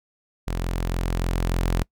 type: tone with level ramp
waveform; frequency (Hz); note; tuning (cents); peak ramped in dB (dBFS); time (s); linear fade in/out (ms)
sawtooth; 43.39; F1; -10; -21 to -16; 0.47-1.83; 10
effects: noise-tail reverb RT60 0.1 s tail -25 dB re dry